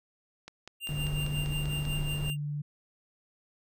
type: click train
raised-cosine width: 0.2 ms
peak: -26 dBFS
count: 8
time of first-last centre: 0.48-1.853 s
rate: 5.1 Hz
type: tone with tremolo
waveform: square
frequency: 2791 Hz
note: F7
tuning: 2 cents flat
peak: -34 dBFS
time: 0.8-2.37 s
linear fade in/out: 50 ms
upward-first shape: sine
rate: 5.5 Hz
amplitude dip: 70%
type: noise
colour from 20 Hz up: brown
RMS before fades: -36 dBFS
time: 0.89-2.3 s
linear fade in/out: 0 ms
type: tone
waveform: sine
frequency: 146.83 Hz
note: D3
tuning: in tune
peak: -31 dBFS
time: 0.89-2.62 s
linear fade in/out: 10 ms
effects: none